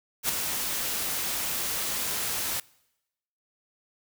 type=noise with ADSR envelope; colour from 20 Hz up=white; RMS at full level=-24 dBFS; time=0.23-2.6 s; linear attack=61 ms; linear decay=5 ms; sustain=-6 dB; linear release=3 ms; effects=noise-tail reverb RT60 0.9 s tail -24 dB re dry